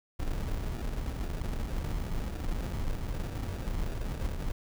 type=noise with sample-and-hold; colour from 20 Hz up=brown; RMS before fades=-33 dBFS; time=0.19-4.52 s; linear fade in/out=10 ms; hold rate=1050 Hz; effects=none